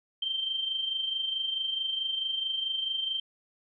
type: tone with amplitude modulation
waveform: sine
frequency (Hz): 3136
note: G7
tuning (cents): 0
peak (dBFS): -26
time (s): 0.22-3.2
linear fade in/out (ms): 5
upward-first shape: sine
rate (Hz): 24.6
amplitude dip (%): 55
effects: none